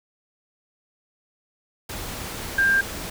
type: tone in noise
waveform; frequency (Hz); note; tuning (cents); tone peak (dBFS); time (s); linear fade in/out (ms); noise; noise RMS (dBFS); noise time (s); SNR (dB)
sine; 1592; G6; +26; -16; 2.58-2.81; 5; pink; -33; 1.89-3.1; +14
effects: none